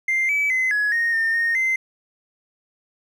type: tone with pitch steps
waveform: triangle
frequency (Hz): 2094 / 2295 / 2044 / 1683 / 1858 / 1815 / 1849 / 2072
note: C7 / D7 / C7 / G#6 / A#6 / A#6 / A#6 / C7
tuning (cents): +1 / -40 / -41 / +23 / -6 / -47 / -15 / -17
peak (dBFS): -15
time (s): 0.08-1.76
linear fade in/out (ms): 5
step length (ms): 210
effects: tanh soft clip ceiling -14 dBFS